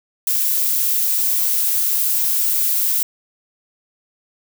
violet noise, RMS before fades -18 dBFS, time 0.27-3.03 s, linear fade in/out 2 ms, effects none

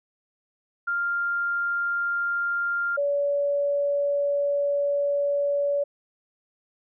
sine tone pair in turn, 1396.9 / 570.3 Hz, F6 / C#5, 0 / +49 cents, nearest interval octave + major third, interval 1551 cents, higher first, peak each -23 / -21 dBFS, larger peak second, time 0.87-2.97 / 2.97-5.84 s, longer second, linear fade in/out 10 ms, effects none

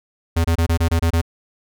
square tone bursts, 83.2 Hz, E2, 17 cents sharp, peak -15 dBFS, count 8, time 0.36-1.215 s, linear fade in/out 10 ms, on 85 ms, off 25 ms, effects none

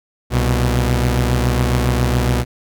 sawtooth tone pair together, 64.47 / 121.7 Hz, C2 / B2, -25 / -25 cents, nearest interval major seventh, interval 1100 cents, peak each -13 dBFS, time 0.3-2.45 s, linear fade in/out 50 ms, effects none

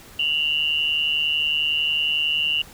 sine tone pair together, 2775 / 2926 Hz, F7 / F#7, -12 / -20 cents, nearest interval minor second, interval 92 cents, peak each -22 dBFS, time 0.19-2.62 s, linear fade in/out 5 ms, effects pink hiss -45 dBFS RMS until 2.73 s

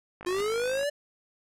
click train, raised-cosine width 0.5 ms, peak -27 dBFS, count 33, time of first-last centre 0.21-0.831 s, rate 51.5 Hz
square linear sweep, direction up, 349.2 to 590 Hz, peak -27 dBFS, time 0.26-0.9 s, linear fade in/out 10 ms
pink noise with exponential growth, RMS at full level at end -36 dBFS, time 0.27-0.41 s, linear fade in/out 5 ms, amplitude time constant 29 ms
effects low-pass 11000 Hz 12 dB/octave

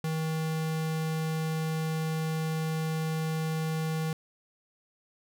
square tone, 159 Hz, D#3, 38 cents sharp, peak -29 dBFS, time 0.04-4.13 s, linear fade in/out 2 ms, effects none

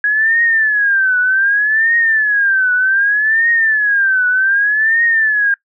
sine tone with vibrato, 1661.2 Hz, G#6, in tune, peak -10 dBFS, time 0.04-5.54 s, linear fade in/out 2 ms, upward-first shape triangle, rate 0.65 Hz, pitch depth 210 cents each way, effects noise-tail reverb RT60 0.1 s tail -21 dB re dry

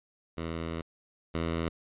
10% pulse tone pair in turn, 82.41 / 82.75 Hz, E2 / E2, 0 / +7 cents, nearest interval unison, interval 7 cents, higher second, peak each -25 / -21 dBFS, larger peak second, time 0.37-0.82 / 1.34-1.69 s, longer first, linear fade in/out 10 ms, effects resampled to 8000 Hz

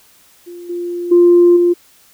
sine tone with level steps, 349.2 Hz, F4, in tune, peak -29 / -19 / -4 / -8 dBFS, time 0.46-1.74 s, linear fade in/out 20 ms, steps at 0.69 / 1.11 / 1.56 s, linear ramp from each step 10 ms, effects tanh soft clip ceiling -1 dBFS + white hiss -49 dBFS RMS until 2.13 s

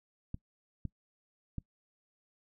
clicks, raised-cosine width 5 ms, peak -25 dBFS, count 3, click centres 0.344 / 0.853 / 1.583 s, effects noise-tail reverb RT60 0.1 s tail -23 dB re dry

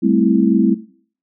sine chord, A minor seventh, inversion third, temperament equal, 196 / 220 / 261.6 / 329.6 Hz, G3 / A3 / C4 / E4, 0 / 0 / 0 / 0 cents, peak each -17 dBFS, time 0.02-0.75 s, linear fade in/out 20 ms, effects noise-tail reverb RT60 0.5 s tail -17 dB re dry

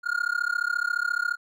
triangle tone with amplitude modulation, 1421 Hz, F6, 30 cents sharp, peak -18 dBFS, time 0.03-1.37 s, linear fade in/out 50 ms, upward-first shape sine, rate 34.4 Hz, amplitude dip 100%, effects none

